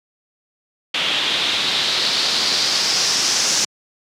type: noise with low-pass filter sweep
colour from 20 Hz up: white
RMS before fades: -19 dBFS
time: 0.94-3.65 s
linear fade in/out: 5 ms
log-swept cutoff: 3200 to 6000 Hz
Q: 3.4
effects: high-pass 150 Hz 12 dB/octave